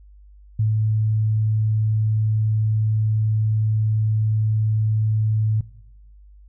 sine tone, 108.6 Hz, A2, 22 cents flat, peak -16 dBFS, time 0.59-5.61 s, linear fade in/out 5 ms, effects noise-tail reverb RT60 1.0 s tail -20 dB re dry + added 50 Hz sine -44 dBFS peak until 6.48 s

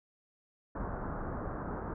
pink low-pass noise, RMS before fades -38 dBFS, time 0.75-1.94 s, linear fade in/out 5 ms, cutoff 1500 Hz, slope 48 dB/octave, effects none

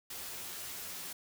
white noise with comb filter, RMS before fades -43 dBFS, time 0.1-1.13 s, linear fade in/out 5 ms, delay 11 ms, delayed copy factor +0.75, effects none

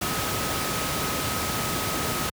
sine tone in noise, 1270 Hz, D#6, 35 cents sharp, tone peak -34 dBFS, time 0.01-2.3 s, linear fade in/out 10 ms, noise pink, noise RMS -27 dBFS, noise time 0.01-2.3 s, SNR -10 dB, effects high-pass 80 Hz 12 dB/octave

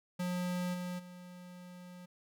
square tone with level steps, 179.2 Hz, F3, 45 cents sharp, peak -34 / -38 / -49 dBFS, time 0.19-2.06 s, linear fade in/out 10 ms, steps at 0.73 / 0.98 s, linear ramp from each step 20 ms, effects none

